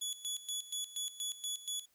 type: tone with tremolo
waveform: 20% pulse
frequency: 3403 Hz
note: G#7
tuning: 41 cents sharp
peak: -30 dBFS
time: 0.01-1.86 s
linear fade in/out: 10 ms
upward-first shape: square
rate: 4.2 Hz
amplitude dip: 80%
effects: white hiss -73 dBFS RMS until 1.94 s